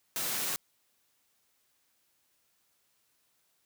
white high-pass noise, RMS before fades -33 dBFS, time 0.16-0.56 s, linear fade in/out 0 ms, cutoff 100 Hz, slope 48 dB/octave, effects white hiss -73 dBFS RMS until 3.65 s + high-pass 60 Hz 12 dB/octave

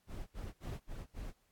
brown noise bursts, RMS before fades -43 dBFS, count 5, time 0.07-1.334 s, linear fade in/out 50 ms, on 200 ms, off 66 ms, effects pink hiss -75 dBFS RMS until 1.51 s + AAC 64 kbps

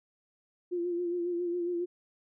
sine tone with vibrato, 349.2 Hz, F4, in tune, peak -29 dBFS, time 0.71-1.86 s, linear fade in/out 20 ms, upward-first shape sine, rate 7.3 Hz, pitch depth 39 cents each way, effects none

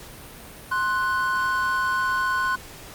triangle tone pair together, 1049.3 / 1484 Hz, C6 / F#6, +5 / +5 cents, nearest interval tritone, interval 600 cents, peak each -22 dBFS, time 0.71-2.56 s, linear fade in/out 10 ms, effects pink hiss -42 dBFS RMS until 2.94 s + Opus 48 kbps

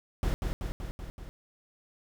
brown noise with echo, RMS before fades -28 dBFS, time 0.23-0.34 s, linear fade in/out 0 ms, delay 190 ms, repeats 5, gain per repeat -3 dB, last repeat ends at 1.29 s, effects none

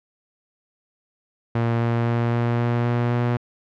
sawtooth tone with pitch steps, 116.54 / 117.22 / 117.89 / 118.58 / 119.26 / 119.95 / 120.65 Hz, A#2 / A#2 / A#2 / A#2 / A#2 / A#2 / B2, 0 / +10 / +20 / +30 / +40 / +50 / -40 cents, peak -15 dBFS, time 1.55-3.37 s, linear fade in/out 5 ms, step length 260 ms, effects low-pass 2000 Hz 12 dB/octave

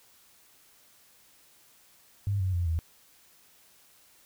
sine tone with pitch steps, 100.2 / 93.49 / 87.23 / 81.39 Hz, G2 / F#2 / F2 / E2, +38 / +18 / -2 / -21 cents, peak -25 dBFS, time 2.27-2.79 s, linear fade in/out 0 ms, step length 130 ms, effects white hiss -60 dBFS RMS until 4.25 s

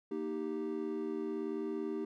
triangle chord, Eb major, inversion second, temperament equal, 233.1 / 311.1 / 392 Hz, Bb3 / Eb4 / G4, 0 / 0 / 0 cents, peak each -40 / -37 / -36 dBFS, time 0.11-2.05 s, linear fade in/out 5 ms, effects none

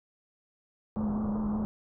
pink low-pass noise, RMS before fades -38 dBFS, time 0.96-1.65 s, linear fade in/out 0 ms, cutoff 1200 Hz, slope 48 dB/octave
sine tone with vibrato, 212 Hz, G#3, 36 cents sharp, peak -28 dBFS, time 0.97-1.65 s, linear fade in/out 0 ms, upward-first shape sine, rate 5.3 Hz, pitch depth 28 cents each way
effects none

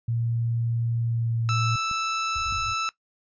sine tone with pitch glide, 116.5 to 114.56 Hz, A#2 to A#2, -1 to -30 cents, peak -23 dBFS, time 0.08-1.76 s, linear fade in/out 5 ms, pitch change -29 cents, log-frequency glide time 1.01-1.52 s
sawtooth tone, 1318.5 Hz, E6, in tune, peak -21 dBFS, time 1.49-2.89 s, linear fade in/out 0 ms
clicks, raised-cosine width 5 ms, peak -29 dBFS, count 3, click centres 1.752 / 1.913 / 2.525 s
white low-pass noise, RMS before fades -38 dBFS, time 2.35-2.74 s, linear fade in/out 10 ms, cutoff 110 Hz, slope 96 dB/octave
effects noise-tail reverb RT60 0.1 s tail -18 dB re dry + resampled to 16000 Hz

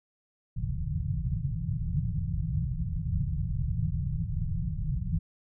white low-pass noise, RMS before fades -30 dBFS, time 0.56-5.19 s, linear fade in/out 10 ms, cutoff 170 Hz, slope 96 dB/octave, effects none

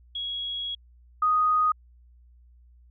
sine tone pair in turn, 3322 / 1244.3 Hz, G#7 / D#6, 0 / 0 cents, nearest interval octave + perfect fourth, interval 1700 cents, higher first, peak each -29 / -19 dBFS, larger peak second, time 0.15-0.75 / 1.22-1.72 s, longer first, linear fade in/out 5 ms, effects added 60 Hz sine -52 dBFS peak until 2.9 s

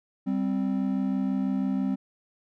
triangle tone pair together, 195.48 / 261.6 Hz, G3 / C4, -5 / 0 cents, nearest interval perfect fourth, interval 505 cents, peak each -25 dBFS, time 0.26-1.96 s, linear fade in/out 20 ms, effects none

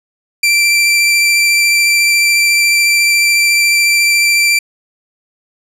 sawtooth tone with vibrato, 2349 Hz, D7, in tune, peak -5 dBFS, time 0.43-4.59 s, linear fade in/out 5 ms, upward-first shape sine, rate 14 Hz, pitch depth 11 cents each way, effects low-pass 12000 Hz 12 dB/octave

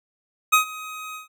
25% pulse tone with ADSR envelope, 1259 Hz, D#6, 20 cents sharp, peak -8 dBFS, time 0.52-1.28 s, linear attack 16 ms, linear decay 110 ms, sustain -21 dB, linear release 130 ms, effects none

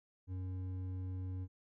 sine tone with hard clipping, 92.7 Hz, F#2, 4 cents sharp, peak -40 dBFS, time 0.27-1.48 s, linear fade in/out 50 ms, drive 7 dB, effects none

